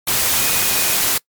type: tone in noise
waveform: sine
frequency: 2479 Hz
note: D#7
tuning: 7 cents flat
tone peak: -28 dBFS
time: 0.36-0.96 s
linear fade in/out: 5 ms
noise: white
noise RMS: -17 dBFS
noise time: 0.07-1.18 s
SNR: -14 dB
effects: noise-tail reverb RT60 0.1 s tail -24 dB re dry + MP3 96 kbps